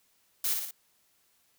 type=noise with echo; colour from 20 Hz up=blue; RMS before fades=-29 dBFS; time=0.44-0.54 s; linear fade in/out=5 ms; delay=57 ms; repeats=3; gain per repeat=-4 dB; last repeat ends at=0.711 s; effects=white hiss -69 dBFS RMS until 1.58 s